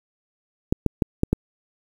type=clicks; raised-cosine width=3 ms; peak=-5 dBFS; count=5; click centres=0.725 / 0.863 / 1.022 / 1.234 / 1.33 s; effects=7-bit